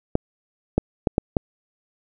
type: clicks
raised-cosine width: 2 ms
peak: -4 dBFS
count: 5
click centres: 0.154 / 0.78 / 1.072 / 1.181 / 1.368 s
effects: none